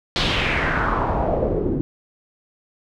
pink noise with low-pass filter sweep, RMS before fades -21 dBFS, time 0.16-1.81 s, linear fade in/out 0 ms, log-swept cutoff 4100 to 300 Hz, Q 3.1, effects none

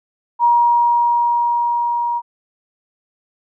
sine tone with level ramp, 950 Hz, A#5, 33 cents sharp, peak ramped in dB -9 to -17 dBFS, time 0.39-2.22 s, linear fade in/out 50 ms, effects none

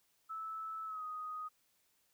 sine tone with pitch glide, 1309 to 1248.4 Hz, E6 to D#6, -13 to +5 cents, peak -40 dBFS, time 0.29-1.49 s, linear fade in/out 20 ms, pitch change -82 cents, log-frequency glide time 0.85-1.04 s, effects white hiss -75 dBFS RMS until 2.13 s

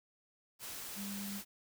sine tone in noise, 200.2 Hz, G3, 37 cents sharp, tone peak -41 dBFS, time 0.95-1.42 s, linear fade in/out 50 ms, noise white, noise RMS -45 dBFS, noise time 0.59-1.45 s, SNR +1 dB, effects none

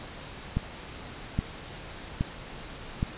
click train, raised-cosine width 5 ms, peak -13 dBFS, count 4, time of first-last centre 0.57-3.029 s, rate 1.22 Hz, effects pink hiss -42 dBFS RMS until 3.17 s + resampled to 8000 Hz

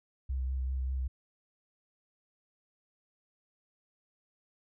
sine tone with vibrato, 65.1 Hz, C2, 8 cents flat, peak -30 dBFS, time 0.29-1.08 s, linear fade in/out 10 ms, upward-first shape triangle, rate 5.1 Hz, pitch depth 30 cents each way, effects none

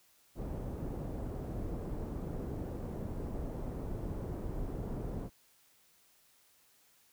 pink low-pass noise, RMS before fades -39 dBFS, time 0.35-5.3 s, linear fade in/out 50 ms, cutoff 490 Hz, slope 12 dB/octave, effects white hiss -67 dBFS RMS until 7.12 s

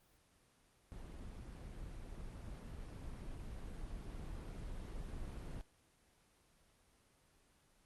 brown noise with level ramp, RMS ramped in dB -49 to -45 dBFS, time 0.92-5.61 s, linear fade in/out 0 ms, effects pink hiss -71 dBFS RMS until 7.85 s + Opus 24 kbps

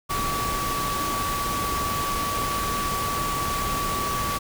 sine tone in noise, 1142 Hz, D6, 49 cents flat, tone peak -26 dBFS, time 0.09-4.39 s, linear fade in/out 20 ms, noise pink, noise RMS -29 dBFS, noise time 0.09-4.39 s, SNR 0 dB, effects none

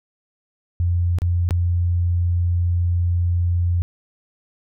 sine tone with dropouts, 87.31 Hz, F2, in tune, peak -16 dBFS, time 0.8-3.82 s, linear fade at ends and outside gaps 0 ms, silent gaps 1.186-1.219 / 1.49-1.508 s, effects none

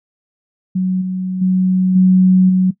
sine tone with level steps, 185.5 Hz, F#3, 5 cents sharp, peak -13 / -17 / -10 / -6 / -9 dBFS, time 0.75-2.71 s, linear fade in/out 10 ms, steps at 1.01 / 1.41 / 1.95 / 2.49 s, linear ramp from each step 10 ms, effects noise-tail reverb RT60 0.1 s tail -18 dB re dry

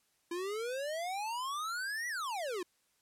square exponential two-way sweep, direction up then down, 336.2 to 1975.5 to 336.2 Hz, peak -36 dBFS, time 0.31-2.63 s, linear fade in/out 5 ms, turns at 2.08 s, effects white hiss -74 dBFS RMS until 3.01 s + low-pass 12000 Hz 12 dB/octave

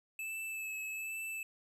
square tone with vibrato, 2616 Hz, E7, 14 cents flat, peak -39 dBFS, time 0.19-1.43 s, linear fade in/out 2 ms, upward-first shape sine, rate 1.2 Hz, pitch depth 21 cents each way, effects none

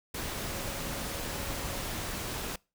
sine tone in noise, 556 Hz, C#5, 5 cents sharp, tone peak -46 dBFS, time 0.47-1.81 s, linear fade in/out 5 ms, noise pink, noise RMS -36 dBFS, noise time 0.14-2.56 s, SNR -13 dB, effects noise-tail reverb RT60 0.3 s tail -25 dB re dry

